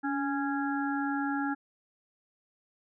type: harmonic tone with a mistuned harmonic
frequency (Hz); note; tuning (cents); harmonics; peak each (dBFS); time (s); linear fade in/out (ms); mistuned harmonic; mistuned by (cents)
276.2; C#4; -6; 1 / 3 / 5 / 6; -30 / -35 / -37 / -38; 0.03-1.55; 20; 1; +40
effects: none